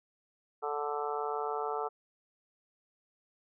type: harmonic tone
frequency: 146.83 Hz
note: D3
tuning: in tune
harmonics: 3 / 4 / 5 / 6 / 7 / 8 / 9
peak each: -36 / -46 / -38 / -39 / -46 / -41 / -40 dBFS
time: 0.62-1.89 s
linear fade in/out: 20 ms
effects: none